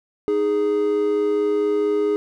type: tone pair together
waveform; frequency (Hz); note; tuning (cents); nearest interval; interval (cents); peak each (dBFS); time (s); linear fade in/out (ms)
triangle; 310.3 / 414.7; D#4 / G#4; -5 / -3; perfect fourth; 502; -23 / -16; 0.28-2.16; 0
effects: none